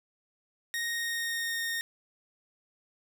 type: tone with pitch glide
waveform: sawtooth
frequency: 1864.7 to 1845.4 Hz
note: A#6 to A#6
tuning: 0 to -18 cents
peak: -27 dBFS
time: 0.74-1.81 s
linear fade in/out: 0 ms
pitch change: -18 cents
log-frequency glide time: 0.89-1.59 s
effects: none

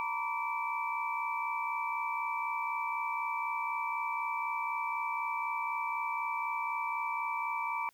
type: tone cluster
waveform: sine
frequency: 917 / 981 / 1157 / 2322 Hz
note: A#5 / B5 / D6 / D7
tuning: -29 / -12 / -26 / -20 cents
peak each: -36 / -38 / -38 / -38 dBFS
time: 0-7.89 s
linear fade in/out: 0 ms
effects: white hiss -68 dBFS RMS until 7.93 s

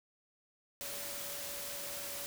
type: tone in noise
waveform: sine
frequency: 570 Hz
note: C#5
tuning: 48 cents sharp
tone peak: -50 dBFS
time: 0.81-2.26 s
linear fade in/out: 0 ms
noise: white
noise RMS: -42 dBFS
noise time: 0.81-2.26 s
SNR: -11 dB
effects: none

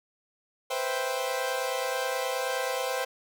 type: chord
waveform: sawtooth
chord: C major seventh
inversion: third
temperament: equal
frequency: 493.9 / 523.3 / 659.3 / 784 Hz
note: B4 / C5 / E5 / G5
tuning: 0 / 0 / 0 / 0 cents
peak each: -31 / -27 / -33 / -31 dBFS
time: 0.7-3.05 s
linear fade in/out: 10 ms
effects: none

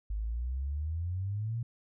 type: exponential sweep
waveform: sine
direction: up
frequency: 50.4 to 120 Hz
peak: -31 dBFS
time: 0.1-1.63 s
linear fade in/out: 5 ms
effects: none

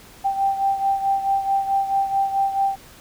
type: beating tone pair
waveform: sine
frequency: 784 / 788.6 Hz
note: G5 / G5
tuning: 0 / +10 cents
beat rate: 4.6 Hz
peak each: -19 / -25 dBFS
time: 0.24-2.76 s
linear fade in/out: 20 ms
effects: pink hiss -46 dBFS RMS until 3 s

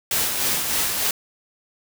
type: noise with tremolo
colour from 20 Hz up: white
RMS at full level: -21 dBFS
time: 0.11-1.11 s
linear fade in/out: 2 ms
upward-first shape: sine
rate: 3.3 Hz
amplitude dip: 40%
effects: none

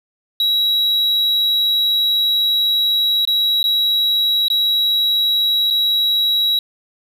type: tone with dropouts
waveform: triangle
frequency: 3876 Hz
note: B7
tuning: 33 cents flat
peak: -12 dBFS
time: 0.4-6.59 s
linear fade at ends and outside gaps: 2 ms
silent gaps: 3.252-3.274 / 3.63-3.64 / 4.483-4.501 / 5.703-5.707 s
effects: none

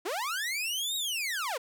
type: linear two-way sweep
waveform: sawtooth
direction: up then down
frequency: 306.3 to 3827 to 435.7 Hz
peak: -27 dBFS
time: 0.05-1.58 s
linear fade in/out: 10 ms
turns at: 0.96 s
effects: none

